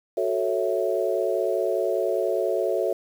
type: chord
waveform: sine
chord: F# minor seventh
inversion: none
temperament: equal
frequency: 370 / 440 / 554.4 / 659.3 Hz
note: F#4 / A4 / C#5 / E5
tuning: 0 / 0 / 0 / 0 cents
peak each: -27 dBFS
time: 0.17-2.93 s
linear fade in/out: 5 ms
effects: 8-bit